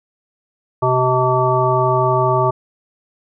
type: harmonic tone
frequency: 127.7 Hz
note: C3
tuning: 42 cents flat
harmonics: 1 / 3 / 5 / 7 / 9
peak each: -19 / -19 / -19 / -19 / -19 dBFS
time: 0.82-2.51 s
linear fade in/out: 10 ms
effects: none